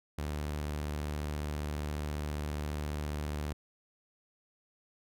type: tone with vibrato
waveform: sawtooth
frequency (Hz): 74.6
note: D2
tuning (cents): +28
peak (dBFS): -30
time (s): 0.18-3.53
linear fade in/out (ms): 5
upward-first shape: sine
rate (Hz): 20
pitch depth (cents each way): 120
effects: none